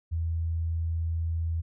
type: tone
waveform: sine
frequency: 82.41 Hz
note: E2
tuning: in tune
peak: -26 dBFS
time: 0.11-1.62 s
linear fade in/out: 20 ms
effects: none